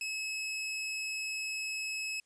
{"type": "tone", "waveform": "sawtooth", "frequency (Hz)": 2580, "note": "E7", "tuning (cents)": -38, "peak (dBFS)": -31, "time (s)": [0.01, 2.2], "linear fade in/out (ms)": 2, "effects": ["white hiss -74 dBFS RMS until 2.25 s", "resampled to 22050 Hz"]}